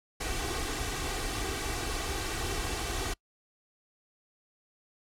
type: noise with comb filter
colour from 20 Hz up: pink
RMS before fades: -33 dBFS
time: 0.2-3.14 s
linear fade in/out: 10 ms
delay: 2.6 ms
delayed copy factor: +0.65
effects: noise-tail reverb RT60 0.1 s tail -26 dB re dry + low-pass 10000 Hz 12 dB/octave